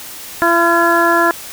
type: harmonic tone with a mistuned harmonic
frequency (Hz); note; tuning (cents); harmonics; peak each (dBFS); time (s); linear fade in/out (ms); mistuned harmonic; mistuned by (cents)
338.9; E4; +48; 1 / 2 / 3 / 4 / 5; -16 / -16 / -16 / -16 / -16; 0.42-1.31; 0; 4; +21
effects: white hiss -31 dBFS RMS until 1.52 s